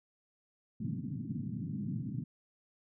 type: band-pass noise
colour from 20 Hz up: pink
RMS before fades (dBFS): -38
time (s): 0.8-2.24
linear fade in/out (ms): 5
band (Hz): 110 to 270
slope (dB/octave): 48
effects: none